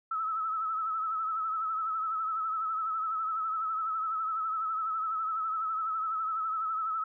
sine tone with vibrato, 1300 Hz, E6, 24 cents flat, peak -29 dBFS, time 0.11-7.04 s, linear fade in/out 5 ms, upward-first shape sine, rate 12 Hz, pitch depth 47 cents each way, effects none

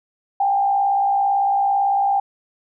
sine tone with frequency modulation, 796 Hz, G5, 26 cents sharp, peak -15 dBFS, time 0.4-2.2 s, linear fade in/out 5 ms, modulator 57.9 Hz, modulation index 0.52, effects none

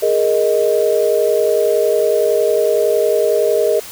sine chord, Ab suspended second, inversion none, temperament equal, 415.3 / 466.2 / 622.3 Hz, Ab4 / Bb4 / Eb5, 0 / 0 / 0 cents, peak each -16 dBFS, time 0.02-3.8 s, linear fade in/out 10 ms, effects white hiss -33 dBFS RMS until 3.91 s

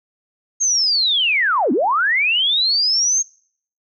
sine linear two-way sweep, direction down then up, 6520 to 220 to 6520 Hz, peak -14 dBFS, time 0.6-3.23 s, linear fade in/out 20 ms, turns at 1.72 s, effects noise-tail reverb RT60 0.6 s tail -26 dB re dry

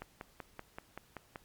click train, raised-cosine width 0.5 ms, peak -27 dBFS, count 8, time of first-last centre 0.02-1.358 s, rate 5.23 Hz, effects pink hiss -65 dBFS RMS until 1.44 s + MP3 96 kbps

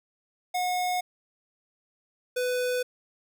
square tone pair in turn, 725 / 498.3 Hz, F#5 / B4, -35 / +15 cents, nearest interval tritone, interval 650 cents, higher first, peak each -26 dBFS, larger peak neither, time 0.54-1.01 / 2.36-2.83 s, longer neither, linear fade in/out 10 ms, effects none

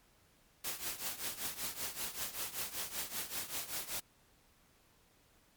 white noise with tremolo, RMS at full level -37 dBFS, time 0.64-4 s, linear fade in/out 5 ms, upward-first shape triangle, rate 5.2 Hz, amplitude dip 85%, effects pink hiss -68 dBFS RMS until 5.56 s + MP3 96 kbps

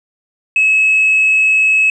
sine tone, 2579 Hz, E7, 39 cents flat, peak -7 dBFS, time 0.56-1.9 s, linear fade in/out 2 ms, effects tanh soft clip ceiling -5 dBFS

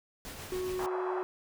pink noise with tremolo, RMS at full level -42 dBFS, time 0.25-0.86 s, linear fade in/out 0 ms, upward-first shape triangle, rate 7.2 Hz, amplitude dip 40%
triangle tone, 368.5 Hz, F#4, 7 cents flat, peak -30 dBFS, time 0.52-1.23 s, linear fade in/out 2 ms
white band-pass noise, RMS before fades -38 dBFS, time 0.79-1.23 s, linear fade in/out 0 ms, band 650 to 1100 Hz, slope 24 dB/octave
effects none

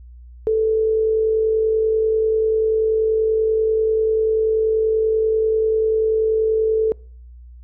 sine tone with amplitude modulation, 440 Hz, A4, in tune, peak -13 dBFS, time 0.47-6.92 s, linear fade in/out 0 ms, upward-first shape sine, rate 50.3 Hz, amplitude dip 35%, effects noise-tail reverb RT60 0.5 s tail -26 dB re dry + added 60 Hz sine -38 dBFS peak until 7.63 s

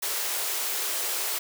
white high-pass noise, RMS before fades -29 dBFS, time 0.02-1.39 s, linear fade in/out 10 ms, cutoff 340 Hz, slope 96 dB/octave, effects none

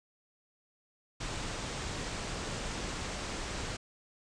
pink low-pass noise, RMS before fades -38 dBFS, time 1.2-3.77 s, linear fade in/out 10 ms, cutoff 8500 Hz, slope 48 dB/octave, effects resampled to 22050 Hz

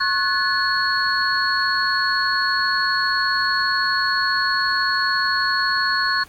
sine tone cluster, 1087 / 1480 / 1722 / 4334 Hz, C#6 / F#6 / A6 / C#8, -34 / 0 / -38 / -40 cents, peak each -23 dBFS, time 0-6.24 s, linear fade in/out 10 ms, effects pink hiss -48 dBFS RMS until 6.28 s + AAC 64 kbps

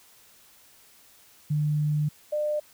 sine tone pair in turn, 150 / 600 Hz, D3 / D5, +37 / +37 cents, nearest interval 2 octaves, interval 2400 cents, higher second, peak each -22 / -24 dBFS, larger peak first, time 1.5-2.09 / 2.32-2.6 s, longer first, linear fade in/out 10 ms, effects white hiss -56 dBFS RMS until 2.73 s

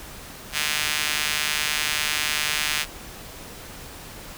sawtooth tone with high-pass filter, 150 Hz, D3, 37 cents sharp, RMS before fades -25 dBFS, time 0.52-2.86 s, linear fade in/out 50 ms, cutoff 2300 Hz, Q 1.2, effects pink hiss -40 dBFS RMS until 4.37 s

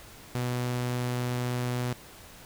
sawtooth tone, 123.47 Hz, B2, in tune, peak -24 dBFS, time 0.35-1.93 s, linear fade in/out 0 ms, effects pink hiss -49 dBFS RMS until 2.45 s

